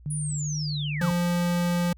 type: tone with vibrato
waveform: sine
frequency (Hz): 149.2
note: D3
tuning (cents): +28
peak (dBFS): -27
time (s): 0.06-1.11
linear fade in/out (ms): 0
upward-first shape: triangle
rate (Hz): 2.3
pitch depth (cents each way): 26
type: linear sweep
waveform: sine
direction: down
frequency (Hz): 9956 to 794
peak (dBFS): -32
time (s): 0.1-1.11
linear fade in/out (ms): 10
type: tone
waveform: square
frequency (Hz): 174.61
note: F3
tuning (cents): 0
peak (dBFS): -23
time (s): 1.01-1.93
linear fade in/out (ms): 5
effects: added 60 Hz sine -47 dBFS peak until 1.97 s